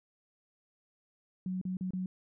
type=tone with dropouts; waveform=sine; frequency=185 Hz; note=F#3; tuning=in tune; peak=-32 dBFS; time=1.46-2.06 s; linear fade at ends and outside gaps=2 ms; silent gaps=1.614-1.652 / 1.77-1.809 / 1.907-1.934 s; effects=none